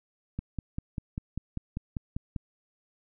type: click train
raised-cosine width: 5 ms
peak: -20 dBFS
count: 11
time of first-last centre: 0.39-2.362 s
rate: 5.07 Hz
effects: none